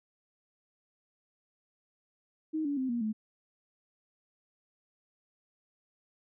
sine tone with pitch steps, 313.5 / 285.8 / 260.6 / 237.6 / 216.6 Hz, D#4 / D4 / C4 / A#3 / A3, +13 / -47 / -7 / +33 / -27 cents, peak -29 dBFS, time 2.53-3.13 s, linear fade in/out 20 ms, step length 120 ms, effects none

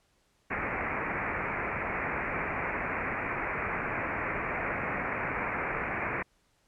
white low-pass noise, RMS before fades -33 dBFS, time 0.5-6.23 s, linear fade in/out 10 ms, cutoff 2400 Hz, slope 96 dB/octave, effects pink hiss -70 dBFS RMS until 6.67 s + low-pass 10000 Hz 12 dB/octave

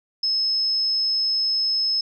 sine tone, 5190 Hz, E8, 28 cents flat, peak -19 dBFS, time 0.23-2.01 s, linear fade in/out 5 ms, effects none

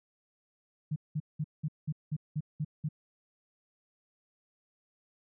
sine tone bursts, 152.2 Hz, D#3, 38 cents flat, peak -29 dBFS, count 9, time 0.91-2.889 s, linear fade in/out 10 ms, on 51 ms, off 190 ms, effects none

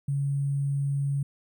sine tone with sample-and-hold, 140 Hz, C#3, 18 cents sharp, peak -24 dBFS, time 0.08-1.23 s, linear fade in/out 5 ms, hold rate 8820 Hz, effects none

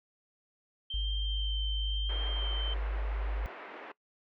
sine tone with vibrato, 3136 Hz, G7, in tune, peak -35 dBFS, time 0.9-2.74 s, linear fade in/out 5 ms, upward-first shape sine, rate 0.98 Hz, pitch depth 14 cents each way
sine tone, 51.91 Hz, G#1, in tune, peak -30 dBFS, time 0.94-3.46 s, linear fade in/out 0 ms
pink band-pass noise, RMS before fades -46 dBFS, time 2.09-3.92 s, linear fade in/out 5 ms, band 350 to 2400 Hz, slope 24 dB/octave
effects noise-tail reverb RT60 0.1 s tail -21 dB re dry

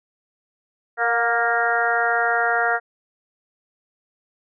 harmonic tone with a mistuned harmonic, 233.1 Hz, A#3, in tune, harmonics 2 / 3 / 4 / 5 / 6 / 7 / 8, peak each -27 / -22 / -31 / -32 / -22 / -26 / -26 dBFS, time 0.97-2.8 s, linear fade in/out 50 ms, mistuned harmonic 3, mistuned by +28 cents, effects none

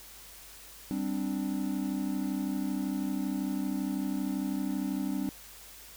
triangle chord, G suspended fourth, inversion none, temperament just, 196 / 261.3 / 294 Hz, G3 / C4 / D4, 0 / -2 / +2 cents, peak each -32 dBFS, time 0.91-5.29 s, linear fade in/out 0 ms, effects added 50 Hz sine -58 dBFS peak until 5.96 s + white hiss -50 dBFS RMS until 5.96 s

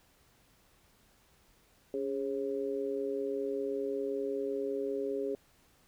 sine tone with amplitude modulation, 411.2 Hz, G#4, 17 cents flat, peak -27 dBFS, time 1.94-5.35 s, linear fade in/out 2 ms, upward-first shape sine, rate 130 Hz, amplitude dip 100%, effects pink hiss -66 dBFS RMS until 5.87 s

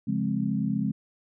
sine chord, Db major seventh, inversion none, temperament equal, 138.59 / 174.61 / 207.7 / 261.6 Hz, Db3 / F3 / Ab3 / C4, 0 / 0 / 0 / 0 cents, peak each -32 / -31 / -27 / -31 dBFS, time 0.07-0.92 s, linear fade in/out 10 ms, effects none

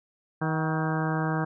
harmonic tone with a mistuned harmonic, 158.8 Hz, D#3, 36 cents sharp, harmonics 1 / 2 / 3 / 4 / 5 / 6 / 7 / 8 / 9 / 10, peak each -27 / -32 / -36 / -38 / -35 / -37 / -38 / -39 / -41 / -36 dBFS, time 0.41-1.45 s, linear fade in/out 10 ms, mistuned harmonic 5, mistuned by -48 cents, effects none

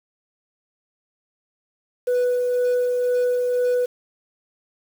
sine tone with tremolo, 493.9 Hz, B4, in tune, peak -14 dBFS, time 2.07-3.86 s, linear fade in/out 10 ms, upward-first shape sine, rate 2 Hz, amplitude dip 35%, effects tanh soft clip ceiling -16 dBFS + 7-bit

